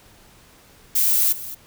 violet noise with echo, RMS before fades -18 dBFS, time 0.95-1.33 s, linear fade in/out 10 ms, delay 220 ms, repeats 1, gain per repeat -15 dB, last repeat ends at 1.55 s, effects pink hiss -51 dBFS RMS until 1.66 s

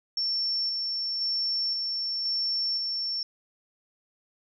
sine tone with tremolo, 5430 Hz, F8, 50 cents flat, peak -25 dBFS, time 0.17-3.23 s, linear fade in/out 2 ms, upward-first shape square, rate 0.96 Hz, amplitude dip 25%, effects none

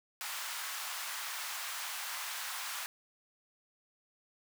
pink high-pass noise, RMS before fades -40 dBFS, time 0.21-2.86 s, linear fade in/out 0 ms, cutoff 930 Hz, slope 24 dB/octave, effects none

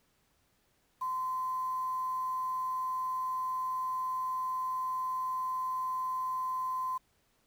sine tone with quantisation, 1029 Hz, C6, 29 cents flat, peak -31 dBFS, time 1.01-6.98 s, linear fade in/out 10 ms, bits 9, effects pink hiss -72 dBFS RMS until 7.46 s

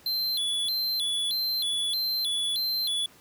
square tone with vibrato, 3753 Hz, A#7, 11 cents sharp, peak -26 dBFS, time 0.06-3.06 s, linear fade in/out 2 ms, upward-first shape square, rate 1.6 Hz, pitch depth 160 cents each way, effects pink hiss -55 dBFS RMS until 3.2 s + high-pass 100 Hz 12 dB/octave

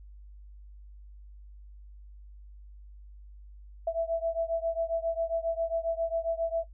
sine beating tone pair, 659.3 / 666.7 Hz, E5 / E5, 0 / +19 cents, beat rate 7.4 Hz, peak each -29 / -31 dBFS, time 3.87-6.64 s, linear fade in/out 5 ms, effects noise-tail reverb RT60 0.1 s tail -19 dB re dry + added 50 Hz sine -46 dBFS peak until 6.73 s

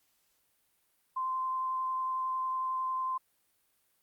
sine tone with vibrato, 1039 Hz, C6, 12 cents flat, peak -30 dBFS, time 1.16-3.18 s, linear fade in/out 10 ms, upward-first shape sine, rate 11 Hz, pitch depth 8 cents each way, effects white hiss -73 dBFS RMS until 4.02 s + Opus 48 kbps

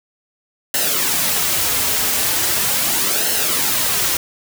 white noise with flanger, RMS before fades -18 dBFS, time 0.74-4.17 s, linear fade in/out 2 ms, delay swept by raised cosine 0.84 to 5.84 ms, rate 0.39 Hz, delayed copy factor -0.55, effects none

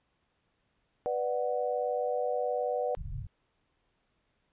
sine chord, B minor, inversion none, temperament just, 493.9 / 592.7 / 740.8 Hz, B4 / D5 / F#5, 0 / +16 / +2 cents, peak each -31 / -33 / -34 dBFS, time 1.06-2.95 s, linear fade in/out 0 ms
pink low-pass noise, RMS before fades -38 dBFS, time 2.97-3.27 s, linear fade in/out 5 ms, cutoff 150 Hz, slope 48 dB/octave
effects pink hiss -75 dBFS RMS until 4.52 s + resampled to 8000 Hz

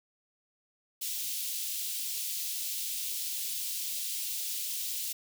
white high-pass noise, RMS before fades -35 dBFS, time 1.01-5.13 s, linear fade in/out 10 ms, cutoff 2900 Hz, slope 24 dB/octave, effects none

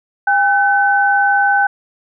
sine tone pair together, 805 / 1519.6 Hz, G5 / F#6, +46 / +46 cents, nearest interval major seventh, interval 1100 cents, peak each -13 dBFS, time 0.27-1.67 s, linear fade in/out 5 ms, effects none

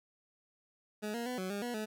20% pulse tone with pitch steps, 211.3 / 235.3 / 249.8 / 186.3 / 202.3 / 242 / 215.3 Hz, G#3 / A#3 / B3 / F#3 / G#3 / B3 / A3, +30 / +16 / +20 / +12 / -45 / -35 / -37 cents, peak -31 dBFS, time 1.02-1.86 s, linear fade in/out 20 ms, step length 120 ms, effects none

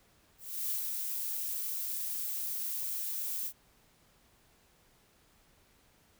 violet noise with ADSR envelope, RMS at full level -33 dBFS, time 0.38-3.53 s, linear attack 330 ms, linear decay 110 ms, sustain -3 dB, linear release 67 ms, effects pink hiss -66 dBFS RMS until 6.19 s

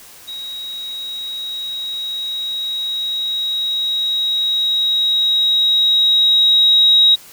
sine tone with level ramp, 3810 Hz, A#7, 37 cents sharp, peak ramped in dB -26 to -7 dBFS, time 0.27-7.16 s, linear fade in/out 20 ms, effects white hiss -41 dBFS RMS until 7.32 s

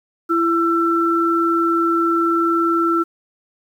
sine tone pair together, 334.9 / 1339.6 Hz, E4 / E6, +27 / +27 cents, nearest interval 2 octaves, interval 2400 cents, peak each -17 dBFS, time 0.29-3.04 s, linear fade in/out 20 ms, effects 8-bit

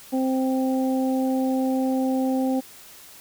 harmonic tone, 261.6 Hz, C4, in tune, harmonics 1 / 2 / 3, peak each -21 / -28 / -31 dBFS, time 0.12-2.61 s, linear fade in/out 20 ms, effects white hiss -46 dBFS RMS until 3.2 s

